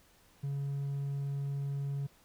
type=tone; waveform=triangle; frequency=140 Hz; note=C#3; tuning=18 cents sharp; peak=-30 dBFS; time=0.43-2.07 s; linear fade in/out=10 ms; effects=tanh soft clip ceiling -26 dBFS + pink hiss -64 dBFS RMS until 2.24 s